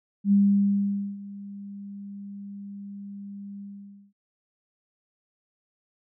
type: tone with ADSR envelope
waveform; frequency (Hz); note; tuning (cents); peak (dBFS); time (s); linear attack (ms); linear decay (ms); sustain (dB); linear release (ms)
sine; 200.3; G3; +38; -15; 0.24-4.13; 80; 850; -21; 520
effects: none